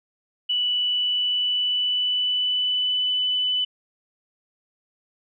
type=tone with pitch glide; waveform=sine; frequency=2960 to 2996 Hz; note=F#7 to F#7; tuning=0 to +21 cents; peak=-20 dBFS; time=0.49-3.65 s; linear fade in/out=10 ms; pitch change=+21 cents; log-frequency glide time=0.66-3.12 s; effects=none